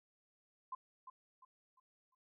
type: tone with echo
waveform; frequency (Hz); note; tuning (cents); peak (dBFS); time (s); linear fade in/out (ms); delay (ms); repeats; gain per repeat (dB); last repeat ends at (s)
sine; 1036; C6; -17; -40; 0.72-0.75; 5; 350; 4; -9; 2.15
effects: none